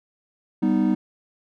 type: chord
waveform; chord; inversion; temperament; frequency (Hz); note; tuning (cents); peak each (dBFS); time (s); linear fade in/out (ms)
triangle; G augmented; none; equal; 196 / 246.9 / 311.1; G3 / B3 / D#4; 0 / 0 / 0; -20; 0.62-0.95; 10
effects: none